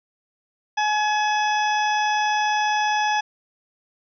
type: harmonic tone with a mistuned harmonic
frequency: 845 Hz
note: G#5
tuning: 30 cents sharp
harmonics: 1 / 2 / 3 / 4 / 6 / 7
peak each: -20 / -26 / -30 / -32 / -36 / -37 dBFS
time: 0.77-3.21 s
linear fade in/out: 10 ms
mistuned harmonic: 3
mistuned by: +20 cents
effects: none